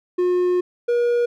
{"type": "tone pair in turn", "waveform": "triangle", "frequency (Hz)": [359.2, 478.6], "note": ["F4", "A#4"], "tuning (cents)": [49, 46], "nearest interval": "perfect fourth", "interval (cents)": 497, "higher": "second", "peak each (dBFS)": [-14, -14], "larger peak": "neither", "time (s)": [[0.18, 0.61], [0.88, 1.26]], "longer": "first", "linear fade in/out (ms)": 10, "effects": []}